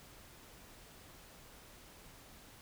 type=silence; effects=pink hiss -57 dBFS RMS until 2.61 s